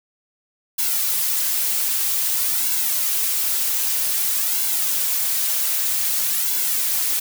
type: noise with flanger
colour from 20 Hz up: blue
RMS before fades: -21 dBFS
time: 0.78-7.2 s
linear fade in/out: 10 ms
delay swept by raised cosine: 1.6 to 5.5 ms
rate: 0.52 Hz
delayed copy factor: -0.75
effects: none